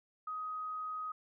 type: tone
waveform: sine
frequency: 1256 Hz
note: D#6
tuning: 16 cents sharp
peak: -37 dBFS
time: 0.27-1.12 s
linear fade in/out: 5 ms
effects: none